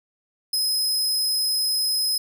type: tone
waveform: sawtooth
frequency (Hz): 5090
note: D#8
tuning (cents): +39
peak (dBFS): -18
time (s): 0.53-2.18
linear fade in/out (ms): 5
effects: none